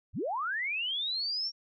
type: linear sweep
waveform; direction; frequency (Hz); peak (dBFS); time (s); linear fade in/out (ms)
sine; up; 41.12 to 5588; -30; 0.13-1.52; 50
effects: none